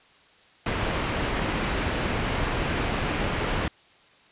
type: low-pass noise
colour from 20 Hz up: pink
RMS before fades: -27 dBFS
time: 0.66-3.68 s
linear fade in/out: 2 ms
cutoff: 3200 Hz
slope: 24 dB/octave
effects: white hiss -56 dBFS RMS until 4.31 s + resampled to 8000 Hz